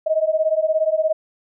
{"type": "beating tone pair", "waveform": "sine", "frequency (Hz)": [622.3, 639.3], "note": ["D#5", "D#5"], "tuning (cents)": [0, 47], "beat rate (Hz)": 17, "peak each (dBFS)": -19, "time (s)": [0.06, 1.13], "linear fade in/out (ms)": 10, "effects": []}